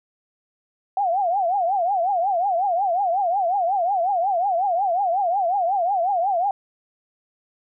sine tone with vibrato, 740 Hz, F#5, in tune, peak -18 dBFS, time 0.97-6.51 s, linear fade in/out 2 ms, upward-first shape triangle, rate 5.5 Hz, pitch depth 210 cents each way, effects none

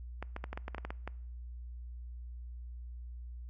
clicks, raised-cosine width 0.5 ms, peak -24 dBFS, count 11, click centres 0.226 / 0.364 / 0.441 / 0.53 / 0.575 / 0.681 / 0.747 / 0.782 / 0.85 / 0.905 / 1.076 s, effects noise-tail reverb RT60 0.7 s tail -23 dB re dry + added 60 Hz sine -42 dBFS peak until 3.49 s

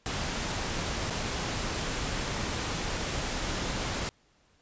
pink noise with dropouts, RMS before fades -32 dBFS, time 0.06-4.09 s, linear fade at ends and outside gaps 0 ms, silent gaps 1.1-1.105 s, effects pink hiss -66 dBFS RMS until 4.61 s + resampled to 16000 Hz

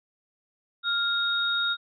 sine tone pair together, 1400 / 3734 Hz, F6 / A#7, +4 / +2 cents, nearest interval octave + perfect fourth, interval 1698 cents, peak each -26 dBFS, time 0.83-1.77 s, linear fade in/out 50 ms, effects none

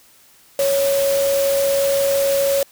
sine tone in noise, 554.4 Hz, C#5, in tune, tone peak -15 dBFS, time 0.59-2.63 s, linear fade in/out 2 ms, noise white, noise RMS -26 dBFS, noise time 0.59-2.63 s, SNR +8 dB, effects white hiss -51 dBFS RMS until 2.71 s

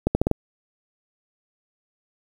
accelerating click train, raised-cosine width 2 ms, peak -5 dBFS, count 5, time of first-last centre 0.07-0.314 s, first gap 80 ms, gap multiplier 0.82, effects 7-bit

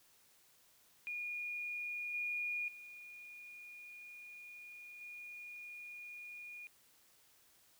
sine tone with level steps, 2437 Hz, D#7, 37 cents flat, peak -39 / -36 / -50 / -47 dBFS, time 1.07-6.67 s, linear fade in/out 0 ms, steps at 2.14 / 2.68 / 5.01 s, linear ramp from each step 2 ms, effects white hiss -68 dBFS RMS until 7.79 s

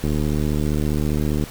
click train, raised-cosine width 3 ms, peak -10 dBFS, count 106, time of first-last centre 0.04-1.438 s, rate 75.1 Hz, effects pink hiss -38 dBFS RMS until 1.5 s

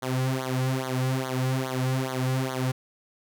sawtooth tone with flanger, 130 Hz, C3, 11 cents flat, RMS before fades -27 dBFS, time 0.02-2.72 s, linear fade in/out 10 ms, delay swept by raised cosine 0.38 to 3.28 ms, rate 2.4 Hz, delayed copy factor -1, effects none

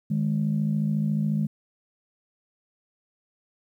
sine tone pair together, 154.4 / 208.5 Hz, D#3 / G#3, -13 / +7 cents, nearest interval perfect fourth, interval 520 cents, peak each -24 dBFS, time 0.1-1.47 s, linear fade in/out 10 ms, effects tanh soft clip ceiling -15 dBFS + 10-bit

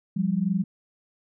sine tone pair together, 175.8 / 198.28 Hz, F3 / G3, +12 / +20 cents, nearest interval major second, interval 208 cents, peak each -25 / -24 dBFS, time 0.16-0.64 s, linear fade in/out 10 ms, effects none

